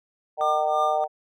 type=harmonic tone; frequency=153.1 Hz; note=D#3; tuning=28 cents flat; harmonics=3 / 4 / 5 / 6; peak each=-33 / -25 / -23 / -34 dBFS; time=0.37-1.08 s; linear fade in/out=50 ms
type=tone with tremolo; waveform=triangle; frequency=1200 Hz; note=D6; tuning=37 cents sharp; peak=-20 dBFS; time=0.41-1.04 s; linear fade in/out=0 ms; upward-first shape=triangle; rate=3 Hz; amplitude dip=95%
effects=none